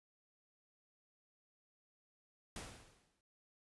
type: noise with exponential decay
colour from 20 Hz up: pink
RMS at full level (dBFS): -45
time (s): 2.56-3.21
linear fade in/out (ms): 2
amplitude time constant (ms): 140
effects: resampled to 24000 Hz